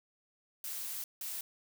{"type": "noise bursts at uneven times", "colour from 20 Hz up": "blue", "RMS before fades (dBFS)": -40, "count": 2, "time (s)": [[0.64, 1.04], [1.21, 1.41]], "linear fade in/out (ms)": 2, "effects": []}